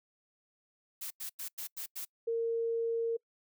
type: noise bursts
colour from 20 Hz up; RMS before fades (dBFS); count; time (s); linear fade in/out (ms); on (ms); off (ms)
blue; -40; 6; 1.01-2.052; 10; 97; 92
type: tone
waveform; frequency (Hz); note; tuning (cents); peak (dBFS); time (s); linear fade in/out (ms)
sine; 460; A#4; -23; -29; 2.27-3.17; 10
effects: noise-tail reverb RT60 0.1 s tail -26 dB re dry